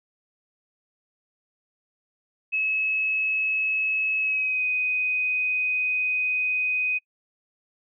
sine tone with pitch glide, 2580 to 2502 Hz, E7 to D#7, -38 to +9 cents, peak -22 dBFS, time 2.52-6.99 s, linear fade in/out 20 ms, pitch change -53 cents, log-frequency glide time 4.2-4.64 s, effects noise-tail reverb RT60 0.1 s tail -25 dB re dry

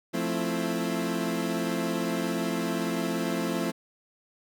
30% pulse chord, F major seventh, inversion none, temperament equal with one note detuned, 174.61 / 220 / 261.6 / 331.7 Hz, F3 / A3 / C4 / E4, 0 / 0 / 0 / +11 cents, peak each -30 dBFS, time 0.13-3.72 s, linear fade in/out 20 ms, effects none

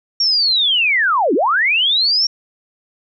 sine linear two-way sweep, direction down then up, 5600 to 246.9 to 5600 Hz, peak -12 dBFS, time 0.2-2.27 s, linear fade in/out 5 ms, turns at 1.34 s, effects none

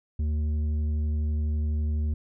sine tone with tanh clipping, 76 Hz, D#2, 40 cents flat, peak -25 dBFS, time 0.19-2.14 s, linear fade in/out 5 ms, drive 7 dB, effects none

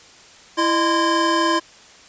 square tone cluster, 331.9 / 611 / 1036 / 1636 Hz, E4 / D#5 / C6 / G#6, +12 / -32 / -17 / -26 cents, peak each -21 / -26 / -20 / -27 dBFS, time 0.57-1.6 s, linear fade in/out 20 ms, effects white hiss -46 dBFS RMS until 2.08 s + resampled to 16000 Hz

